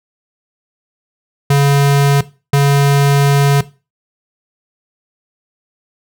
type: tone bursts at uneven times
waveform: square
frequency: 141 Hz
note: C#3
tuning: 30 cents sharp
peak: -8 dBFS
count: 2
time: 1.5-2.21 / 2.53-3.61 s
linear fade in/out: 5 ms
effects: noise-tail reverb RT60 0.3 s tail -17 dB re dry